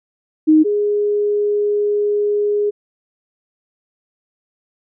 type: tone pair in turn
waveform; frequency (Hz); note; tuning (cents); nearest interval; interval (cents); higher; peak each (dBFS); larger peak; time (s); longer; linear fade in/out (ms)
sine; 311.1 / 413.9; D#4 / G#4; 0 / -6; perfect fourth; 494; second; -7 / -14; first; 0.47-0.64 / 0.64-2.71; second; 20
effects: none